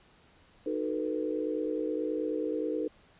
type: chord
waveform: sine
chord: B dominant seventh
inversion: first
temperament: just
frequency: 308.7 / 370.4 / 444.5 / 493.9 Hz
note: D#4 / F#4 / A4 / B4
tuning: -14 / +2 / +18 / 0 cents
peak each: -33 / -39 / -34 / -35 dBFS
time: 0.66-2.88 s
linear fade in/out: 5 ms
effects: pink hiss -61 dBFS RMS until 3.19 s + resampled to 8000 Hz